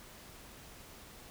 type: silence
effects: pink hiss -53 dBFS RMS until 1.3 s